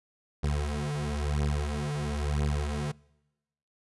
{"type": "beating tone pair", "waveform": "25% pulse", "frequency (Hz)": [72.9, 73.9], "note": ["D2", "D2"], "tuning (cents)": [-12, 11], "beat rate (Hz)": 1, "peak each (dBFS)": -27, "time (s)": [0.43, 2.92], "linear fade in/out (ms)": 10, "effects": ["noise-tail reverb RT60 1.0 s tail -25 dB re dry", "resampled to 24000 Hz"]}